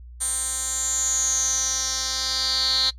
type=tone with band-pass filter sweep; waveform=10% pulse; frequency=261.6 Hz; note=C4; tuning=in tune; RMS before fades=-24 dBFS; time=0.2-2.91 s; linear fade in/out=20 ms; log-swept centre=8800 to 4200 Hz; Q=9.5; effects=noise-tail reverb RT60 0.1 s tail -19 dB re dry + added 60 Hz sine -39 dBFS peak until 2.98 s